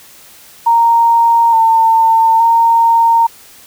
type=tone with pitch steps; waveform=sine; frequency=928 / 902 / 921 Hz; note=A#5 / A5 / A#5; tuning=-8 / +43 / -21 cents; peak=-6 dBFS; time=0.66-3.27 s; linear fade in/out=10 ms; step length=870 ms; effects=white hiss -40 dBFS RMS until 3.66 s